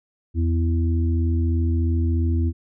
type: harmonic tone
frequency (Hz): 83.1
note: E2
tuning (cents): +15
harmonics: 1 / 3 / 4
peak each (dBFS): -18 / -28 / -30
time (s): 0.34-2.53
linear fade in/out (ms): 50
effects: none